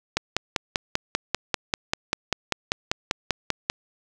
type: click train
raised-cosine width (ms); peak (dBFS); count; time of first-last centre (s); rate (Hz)
0.2; -4; 19; 0.17-3.699; 5.1
effects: none